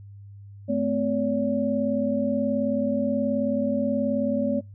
sine tone cluster, 218.6 / 257.3 / 569 Hz, A3 / C4 / C#5, -11 / -29 / +45 cents, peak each -26 dBFS, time 0.68-4.61 s, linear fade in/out 20 ms, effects noise-tail reverb RT60 0.2 s tail -23 dB re dry + added 100 Hz sine -41 dBFS peak until 4.74 s

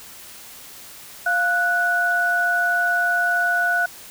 sine tone pair together, 699 / 1476 Hz, F5 / F#6, +1 / -5 cents, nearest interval octave + minor second, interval 1294 cents, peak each -23 / -18 dBFS, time 1.26-3.86 s, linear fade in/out 5 ms, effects white hiss -41 dBFS RMS until 4.1 s

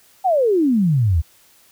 sine exponential sweep, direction down, 794 to 73.3 Hz, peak -13 dBFS, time 0.24-1.22 s, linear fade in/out 20 ms, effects white hiss -53 dBFS RMS until 1.71 s

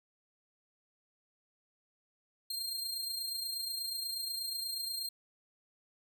sawtooth tone with amplitude modulation, 4196 Hz, C8, 4 cents sharp, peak -31 dBFS, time 2.5-5.09 s, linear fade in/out 5 ms, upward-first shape sine, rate 28.3 Hz, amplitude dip 45%, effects none

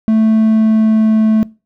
triangle tone with pitch glide, 220 to 218.5 Hz, A3 to A3, 0 to -12 cents, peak -6 dBFS, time 0.08-1.43 s, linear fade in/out 0 ms, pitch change -12 cents, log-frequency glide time 0.36-1.27 s, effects noise-tail reverb RT60 0.3 s tail -22 dB re dry

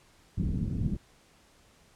white low-pass noise, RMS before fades -30 dBFS, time 0.37-0.97 s, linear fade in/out 10 ms, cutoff 210 Hz, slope 24 dB/octave, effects pink hiss -61 dBFS RMS until 1.95 s + low-pass 10000 Hz 12 dB/octave

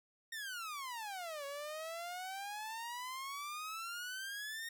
sawtooth exponential two-way sweep, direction down then up, 1859 to 554.4 to 1859 Hz, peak -38 dBFS, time 0.32-4.69 s, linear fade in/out 5 ms, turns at 1.45 s, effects none

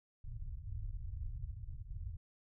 pink low-pass noise, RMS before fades -43 dBFS, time 0.24-2.17 s, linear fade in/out 5 ms, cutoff 120 Hz, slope 48 dB/octave, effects none

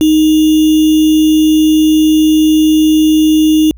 sine tone with sample-and-hold, 311.1 Hz, D#4, in tune, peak -5 dBFS, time 0.01-3.71 s, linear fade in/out 0 ms, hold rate 3150 Hz, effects added 58 Hz sine -31 dBFS peak until 3.77 s

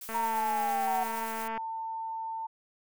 blue noise with tremolo, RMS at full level -42 dBFS, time 0.01-1.48 s, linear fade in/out 5 ms, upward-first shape sine, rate 8.8 Hz, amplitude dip 30%
click train, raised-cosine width 0.5 ms, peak -24 dBFS, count 334, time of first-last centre 0.09-1.577 s, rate 224 Hz
sine exponential sweep, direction down, 938 to 740 Hz, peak -27 dBFS, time 0.14-1.04 s, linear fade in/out 10 ms
sine tone with pitch glide, 922 to 896.8 Hz, A#5 to A5, -19 to +33 cents, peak -33 dBFS, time 0.87-2.47 s, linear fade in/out 10 ms, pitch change -48 cents, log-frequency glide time 1.19-1.29 s
effects none

